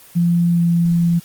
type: tone with pitch glide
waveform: sine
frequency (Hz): 172 to 170.42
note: F3 to F3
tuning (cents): -26 to -42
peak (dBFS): -12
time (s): 0.15-1.2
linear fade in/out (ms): 20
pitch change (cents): -16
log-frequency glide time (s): 0.53-0.61
effects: white hiss -44 dBFS RMS until 1.24 s + Opus 24 kbps